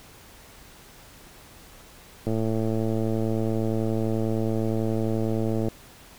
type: click train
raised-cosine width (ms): 2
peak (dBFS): -14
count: 380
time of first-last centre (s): 2.27-5.684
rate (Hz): 111
effects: pink hiss -49 dBFS RMS until 6.18 s